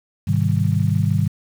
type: chord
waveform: sine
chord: Ab major seventh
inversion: none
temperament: just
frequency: 103.83 / 129.78 / 155.74 / 194.67 Hz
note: Ab2 / C3 / Eb3 / G3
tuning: 0 / -14 / +2 / -12 cents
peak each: -19 / -23 / -20 / -24 dBFS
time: 0.27-1.28 s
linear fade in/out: 10 ms
effects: 7-bit